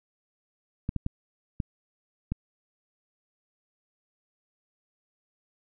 clicks, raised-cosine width 5 ms, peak -16 dBFS, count 5, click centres 0.891 / 0.963 / 1.064 / 1.602 / 2.32 s, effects none

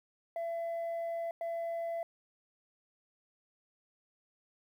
sine tone bursts at uneven times, 672 Hz, E5, 33 cents sharp, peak -31 dBFS, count 2, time 0.36-1.31 / 1.41-2.03 s, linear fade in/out 2 ms, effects tanh soft clip ceiling -33 dBFS + 11-bit

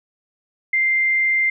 sine tone, 2093 Hz, C7, in tune, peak -15 dBFS, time 0.73-1.5 s, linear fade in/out 5 ms, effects none

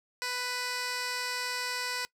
15% pulse tone with band-pass filter, 496.2 Hz, B4, 8 cents sharp, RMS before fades -34 dBFS, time 0.22-2.05 s, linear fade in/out 0 ms, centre 4500 Hz, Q 0.75, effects noise-tail reverb RT60 0.1 s tail -21 dB re dry

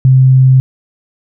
sine tone, 130.81 Hz, C3, in tune, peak -3 dBFS, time 0.05-0.6 s, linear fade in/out 0 ms, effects none

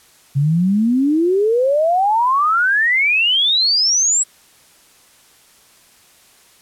sine exponential sweep, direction up, 134.7 to 7902 Hz, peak -12 dBFS, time 0.35-4.24 s, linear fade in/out 20 ms, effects white hiss -50 dBFS RMS until 6.61 s + low-pass 12000 Hz 12 dB/octave

